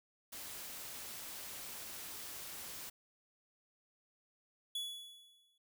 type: noise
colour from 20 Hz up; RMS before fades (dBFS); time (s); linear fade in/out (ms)
white; -47; 0.32-2.9; 10
type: tone with exponential decay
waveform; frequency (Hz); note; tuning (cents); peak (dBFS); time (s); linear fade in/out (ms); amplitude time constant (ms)
45% pulse; 3400; G#7; +40; -36; 4.75-5.58; 5; 180
effects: none